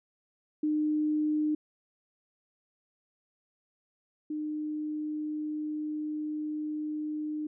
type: tone pair in turn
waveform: sine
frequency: 304 / 304 Hz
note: D#4 / D#4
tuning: -40 / -40 cents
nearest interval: unison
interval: 0 cents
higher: neither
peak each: -25 / -31 dBFS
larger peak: first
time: 0.63-1.55 / 4.3-7.47 s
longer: second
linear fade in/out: 5 ms
effects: none